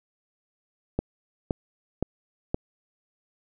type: click train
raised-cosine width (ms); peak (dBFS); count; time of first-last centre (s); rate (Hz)
2; -11; 4; 0.99-2.544; 1.93
effects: none